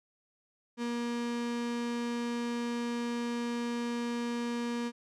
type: tone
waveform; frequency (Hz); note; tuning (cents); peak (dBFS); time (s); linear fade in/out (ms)
35% pulse; 237.7; A#3; +34; -30; 0.77-4.92; 50
effects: low-pass 7000 Hz 12 dB/octave